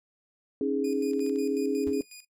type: chord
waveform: sine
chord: C# suspended second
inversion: none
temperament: equal with one note detuned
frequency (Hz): 273.7 / 311.1 / 415.3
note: C#4 / D#4 / G#4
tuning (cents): -22 / 0 / 0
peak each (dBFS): -28 / -32 / -28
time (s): 0.61-2.01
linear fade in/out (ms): 2
type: tone with tremolo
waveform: 15% pulse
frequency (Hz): 2458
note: D#7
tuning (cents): -22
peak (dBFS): -37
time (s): 0.84-2.25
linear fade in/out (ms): 5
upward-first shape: square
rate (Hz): 5.5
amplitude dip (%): 75
type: clicks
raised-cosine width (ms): 0.2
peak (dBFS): -35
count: 5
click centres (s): 1.134 / 1.194 / 1.264 / 1.296 / 1.359
type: tone with exponential decay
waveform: 45% pulse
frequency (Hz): 84.5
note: E2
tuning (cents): +43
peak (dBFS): -35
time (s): 1.87-1.97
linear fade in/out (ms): 0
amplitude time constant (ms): 21
effects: noise-tail reverb RT60 0.1 s tail -19 dB re dry